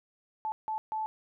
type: tone bursts at uneven times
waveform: sine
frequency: 871 Hz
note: A5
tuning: 18 cents flat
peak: -30 dBFS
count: 3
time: 0.45-0.52 / 0.68-0.78 / 0.92-1.06 s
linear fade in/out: 0 ms
effects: none